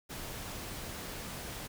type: noise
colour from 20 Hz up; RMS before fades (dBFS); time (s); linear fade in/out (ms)
pink; -42; 0.09-1.68; 20
effects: none